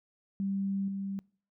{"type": "tone with level steps", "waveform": "sine", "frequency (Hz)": 196, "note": "G3", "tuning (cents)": 0, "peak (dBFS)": [-29, -33], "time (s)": [0.4, 1.19], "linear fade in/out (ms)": 0, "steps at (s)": 0.88, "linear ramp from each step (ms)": 2, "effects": ["noise-tail reverb RT60 0.5 s tail -26 dB re dry"]}